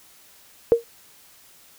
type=tone with exponential decay; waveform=sine; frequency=466.2 Hz; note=A#4; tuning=in tune; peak=-7 dBFS; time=0.72-0.84 s; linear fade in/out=0 ms; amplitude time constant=24 ms; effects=white hiss -52 dBFS RMS until 1.78 s